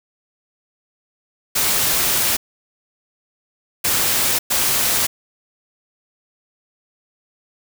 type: noise bursts at uneven times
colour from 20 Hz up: white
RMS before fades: -18 dBFS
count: 3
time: 1.55-2.37 / 3.84-4.39 / 4.5-5.07 s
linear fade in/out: 10 ms
effects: none